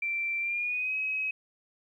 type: tone with pitch glide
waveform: sine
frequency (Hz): 2349 to 2547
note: D7 to D#7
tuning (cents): 0 to +40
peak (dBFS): -28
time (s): 0.02-1.31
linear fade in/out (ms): 5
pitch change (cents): +140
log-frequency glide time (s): 0.4-0.95
effects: 11-bit